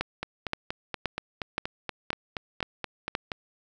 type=two click trains; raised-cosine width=0.3 ms; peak=-11 / -15 dBFS; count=7 / 14; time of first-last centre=0.01-3.151 / 0.23-3.318 s; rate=1.91 / 4.21 Hz; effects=none